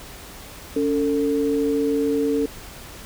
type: tone pair together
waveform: sine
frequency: 282.1 / 447.8 Hz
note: C#4 / A4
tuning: +30 / +30 cents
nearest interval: minor sixth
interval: 800 cents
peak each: -21 dBFS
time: 0.76-2.46 s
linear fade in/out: 5 ms
effects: added 50 Hz sine -49 dBFS peak until 3.05 s + pink hiss -40 dBFS RMS until 3.05 s